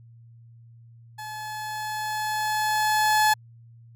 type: tone with level ramp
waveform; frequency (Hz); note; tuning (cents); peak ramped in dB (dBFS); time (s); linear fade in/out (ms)
30% pulse; 857; A5; -46; -32 to -14; 1.18-3.34; 10
effects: added 116 Hz sine -47 dBFS peak until 3.95 s